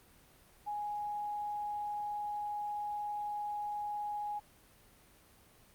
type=tone; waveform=sine; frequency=830.6 Hz; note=G#5; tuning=in tune; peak=-35 dBFS; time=0.66-4.4 s; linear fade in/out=20 ms; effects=pink hiss -62 dBFS RMS until 5.74 s + Opus 32 kbps